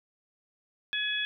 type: harmonic tone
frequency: 845 Hz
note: G#5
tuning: 30 cents sharp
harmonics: 2 / 3 / 4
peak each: -32 / -35 / -31 dBFS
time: 0.93-1.25 s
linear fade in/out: 0 ms
effects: none